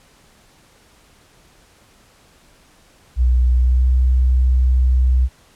sine tone with pitch glide, 61.74 to 63.33 Hz, B1 to B1, 0 to +44 cents, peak -11 dBFS, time 3.16-5.29 s, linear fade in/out 50 ms, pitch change +44 cents, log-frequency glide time 3.55-3.88 s, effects pink hiss -52 dBFS RMS until 5.55 s + low-pass 11000 Hz 12 dB/octave

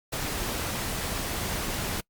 pink noise, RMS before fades -31 dBFS, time 0.12-2.01 s, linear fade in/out 10 ms, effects noise-tail reverb RT60 0.1 s tail -26 dB re dry + Opus 48 kbps

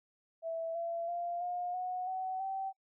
sine tone with pitch steps, 658 / 675.7 / 693.9 / 712.6 / 731.8 / 751.5 / 771.7 Hz, E5 / E5 / F5 / F5 / F#5 / F#5 / G5, -3 / +43 / -11 / +35 / -19 / +27 / -27 cents, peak -34 dBFS, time 0.42-2.73 s, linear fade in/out 50 ms, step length 330 ms, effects noise-tail reverb RT60 0.1 s tail -26 dB re dry

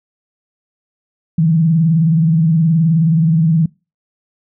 sine tone with vibrato, 162.3 Hz, E3, 27 cents flat, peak -9 dBFS, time 1.38-3.66 s, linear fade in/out 5 ms, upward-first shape sine, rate 19 Hz, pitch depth 110 cents each way, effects noise-tail reverb RT60 0.3 s tail -25 dB re dry

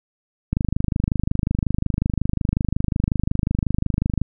click train, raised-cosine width 5 ms, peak -7 dBFS, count 95, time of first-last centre 0.53-4.216 s, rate 25.5 Hz, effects none

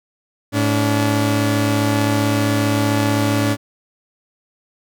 sawtooth tone pair together, 107.35 / 286.6 Hz, A2 / D4, -42 / -42 cents, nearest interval octave + perfect fourth, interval 1700 cents, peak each -14 dBFS, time 0.52-3.57 s, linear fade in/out 50 ms, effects none

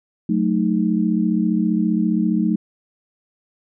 sine chord, D# diminished, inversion first, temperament equal, 185 / 220 / 311.1 Hz, F#3 / A3 / D#4, 0 / 0 / 0 cents, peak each -20 / -19 / -22 dBFS, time 0.29-2.56 s, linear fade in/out 5 ms, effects none

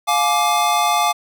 square chord, D diminished, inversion first, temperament just, 704.8 / 845.8 / 1174.7 Hz, F5 / Ab5 / D6, +16 / +31 / 0 cents, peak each -20 dBFS, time 0.07-1.13 s, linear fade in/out 20 ms, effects none

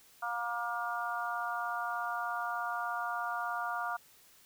harmonic tone, 236.7 Hz, A#3, 27 cents sharp, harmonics 3 / 4 / 5 / 6, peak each -38 / -40 / -38 / -38 dBFS, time 0.22-3.97 s, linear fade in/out 10 ms, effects white hiss -61 dBFS RMS until 4.45 s

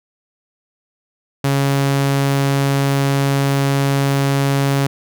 sawtooth tone, 138.59 Hz, C#3, in tune, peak -10 dBFS, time 1.44-4.87 s, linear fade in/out 5 ms, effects none

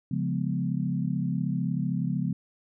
sine chord, C# dominant seventh, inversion none, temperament equal, 138.59 / 174.61 / 207.7 / 246.9 Hz, C#3 / E#3 / G#3 / B3, 0 / 0 / 0 / 0 cents, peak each -30 / -29 / -33 / -33 dBFS, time 0.11-2.33 s, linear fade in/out 5 ms, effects none

